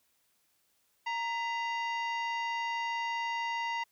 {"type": "harmonic tone with a mistuned harmonic", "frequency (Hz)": 932.3, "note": "A#5", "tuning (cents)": 0, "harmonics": [1, 2, 3, 4, 5, 6, 7], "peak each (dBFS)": [-33, -37, -41, -53, -51, -56, -58], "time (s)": [1.06, 3.84], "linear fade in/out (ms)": 10, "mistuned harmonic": 2, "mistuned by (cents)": 120, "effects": ["white hiss -73 dBFS RMS until 3.91 s"]}